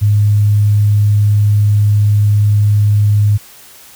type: tone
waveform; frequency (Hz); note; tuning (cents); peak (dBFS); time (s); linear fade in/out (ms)
sine; 103.83; G#2; 0; -7; 0.01-3.38; 20
effects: white hiss -39 dBFS RMS until 3.95 s